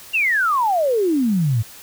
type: exponential sweep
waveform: sine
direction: down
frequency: 2840 to 103.83 Hz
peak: -15 dBFS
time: 0.13-1.63 s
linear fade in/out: 20 ms
effects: white hiss -41 dBFS RMS until 1.82 s